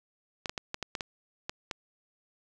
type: clicks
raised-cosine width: 0.2 ms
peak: -16 dBFS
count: 9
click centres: 0.458 / 0.495 / 0.578 / 0.744 / 0.827 / 0.952 / 1.008 / 1.495 / 1.712 s
effects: none